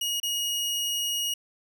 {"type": "tone with dropouts", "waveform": "sawtooth", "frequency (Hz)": 2882, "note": "F#7", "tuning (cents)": -46, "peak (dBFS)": -23, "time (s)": [0.01, 1.34], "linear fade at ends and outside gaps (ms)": 5, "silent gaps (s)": [0.201, 0.23], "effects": []}